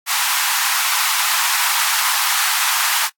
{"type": "high-pass noise", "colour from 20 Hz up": "pink", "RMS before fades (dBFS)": -18, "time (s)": [0.06, 3.1], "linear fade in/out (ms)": 50, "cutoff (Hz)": 850, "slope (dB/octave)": 48, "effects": ["noise-tail reverb RT60 0.1 s tail -24 dB re dry", "AAC 64 kbps"]}